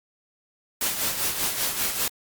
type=noise with tremolo; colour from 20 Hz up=white; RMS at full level=-24 dBFS; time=0.81-2.08 s; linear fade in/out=2 ms; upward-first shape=sine; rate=5.1 Hz; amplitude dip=55%; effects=Opus 48 kbps